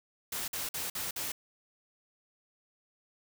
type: noise bursts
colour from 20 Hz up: white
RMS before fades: -36 dBFS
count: 5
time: 0.32-1.32 s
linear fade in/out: 5 ms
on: 160 ms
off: 50 ms
effects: none